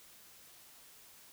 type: silence
effects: white hiss -58 dBFS RMS until 1.32 s